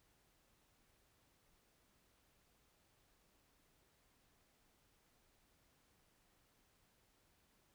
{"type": "silence", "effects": ["pink hiss -75 dBFS RMS until 7.74 s"]}